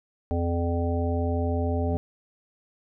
harmonic tone, 85.4 Hz, F2, 38 cents flat, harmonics 1 / 3 / 5 / 7 / 9, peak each -25 / -30 / -32 / -33 / -35 dBFS, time 0.31-1.97 s, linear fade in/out 0 ms
triangle tone with exponential growth, 171.1 Hz, F3, 35 cents flat, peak -27 dBFS, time 1.7-1.96 s, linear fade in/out 0 ms, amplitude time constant 56 ms
effects none

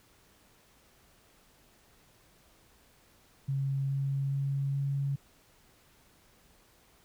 sine tone with pitch steps, 136.8 / 137.59 / 138.39 / 139.19 Hz, C#3 / C#3 / C#3 / C#3, -23 / -13 / -3 / +7 cents, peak -28 dBFS, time 3.48-5.16 s, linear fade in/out 10 ms, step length 420 ms, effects pink hiss -63 dBFS RMS until 7.04 s

